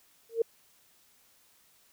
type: tone with exponential growth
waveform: sine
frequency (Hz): 457.6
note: A#4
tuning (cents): -32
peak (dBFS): -19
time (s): 0.29-0.42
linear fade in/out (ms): 5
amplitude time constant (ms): 28
effects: white hiss -64 dBFS RMS until 1.92 s